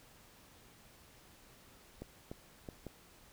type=clicks; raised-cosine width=2 ms; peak=-30 dBFS; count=4; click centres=2.02 / 2.315 / 2.688 / 2.867 s; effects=pink hiss -61 dBFS RMS until 3.32 s